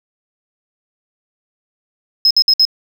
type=tone bursts; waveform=sine; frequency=5140 Hz; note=E8; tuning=45 cents flat; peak=-6 dBFS; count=4; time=2.25-2.652 s; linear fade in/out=2 ms; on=57 ms; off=58 ms; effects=tanh soft clip ceiling -4 dBFS + 7-bit